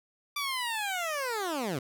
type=linear sweep; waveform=15% pulse; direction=down; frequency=1174.7 to 121.1 Hz; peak=-24 dBFS; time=0.36-1.79 s; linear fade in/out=5 ms; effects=none